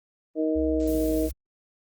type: harmonic tone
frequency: 157 Hz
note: D#3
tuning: 16 cents sharp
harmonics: 2 / 3 / 4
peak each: -24 / -28 / -29 dBFS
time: 0.35-1.3 s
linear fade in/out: 50 ms
type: exponential two-way sweep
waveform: sine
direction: down then up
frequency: 67.9 to 57.3 to 63.4 Hz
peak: -30 dBFS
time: 0.55-1.33 s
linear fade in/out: 20 ms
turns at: 1.12 s
type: noise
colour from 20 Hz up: blue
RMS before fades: -41 dBFS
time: 0.8-1.31 s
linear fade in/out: 0 ms
effects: Opus 24 kbps